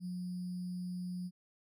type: tone with sample-and-hold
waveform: sine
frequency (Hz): 180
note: F#3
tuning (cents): -47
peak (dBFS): -37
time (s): 0-1.31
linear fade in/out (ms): 50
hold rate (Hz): 4900
effects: resampled to 32000 Hz